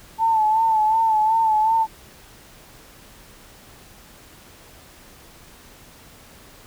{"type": "tone with vibrato", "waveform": "sine", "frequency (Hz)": 880, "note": "A5", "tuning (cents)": 0, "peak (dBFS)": -15, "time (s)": [0.18, 1.87], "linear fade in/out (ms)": 50, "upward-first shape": "sine", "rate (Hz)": 2.7, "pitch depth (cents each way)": 50, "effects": ["pink hiss -47 dBFS RMS until 6.66 s"]}